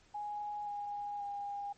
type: tone with pitch steps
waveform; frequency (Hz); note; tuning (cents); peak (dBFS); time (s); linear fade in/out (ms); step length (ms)
sine; 830.6 / 820.1 / 809.8; G#5 / G#5 / G#5; 0 / -22 / -44; -37; 0.14-1.73; 10; 530
effects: pink hiss -66 dBFS RMS until 1.77 s + MP3 32 kbps